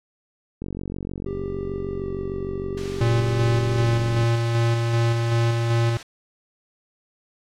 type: click train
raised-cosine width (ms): 3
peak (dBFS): -18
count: 169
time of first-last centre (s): 0.62-4.233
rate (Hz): 46.5
type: tone with vibrato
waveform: triangle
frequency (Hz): 392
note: G4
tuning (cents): 0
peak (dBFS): -27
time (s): 1.26-3.85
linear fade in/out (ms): 5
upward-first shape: square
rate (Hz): 0.67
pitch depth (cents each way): 12
type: noise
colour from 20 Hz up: white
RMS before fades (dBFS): -36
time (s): 2.77-6.03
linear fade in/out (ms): 5
type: tone with tremolo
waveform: square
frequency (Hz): 116.54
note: A#2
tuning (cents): 0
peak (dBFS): -18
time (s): 3.01-5.97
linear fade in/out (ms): 0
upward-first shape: square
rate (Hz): 2.6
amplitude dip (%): 30
effects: low-pass 5000 Hz 12 dB/octave